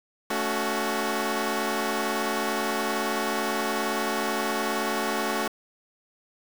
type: chord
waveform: 10% pulse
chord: F# minor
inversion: first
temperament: equal with one note detuned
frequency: 220 / 282.2 / 370 Hz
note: A3 / C#4 / F#4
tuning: 0 / +31 / 0 cents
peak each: -21 / -23 / -22 dBFS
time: 0.3-5.48 s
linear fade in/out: 5 ms
effects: 7-bit